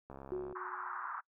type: click train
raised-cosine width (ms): 1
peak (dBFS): -34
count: 30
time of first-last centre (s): 0.1-0.526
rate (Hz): 68.1
type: tone with exponential decay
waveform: sine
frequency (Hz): 367.6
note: F#4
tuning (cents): -11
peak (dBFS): -33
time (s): 0.32-1.11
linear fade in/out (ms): 0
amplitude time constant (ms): 170
type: band-pass noise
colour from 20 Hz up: pink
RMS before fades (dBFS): -42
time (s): 0.55-1.21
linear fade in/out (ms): 10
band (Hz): 960 to 1500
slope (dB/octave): 48
effects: noise-tail reverb RT60 0.1 s tail -24 dB re dry